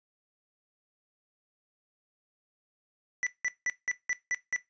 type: tone bursts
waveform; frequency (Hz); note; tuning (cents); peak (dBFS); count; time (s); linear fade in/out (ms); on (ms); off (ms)
square; 1975.5; B6; 0; -28; 7; 3.23-4.562; 0; 36; 180
effects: noise-tail reverb RT60 0.2 s tail -17 dB re dry + resampled to 16000 Hz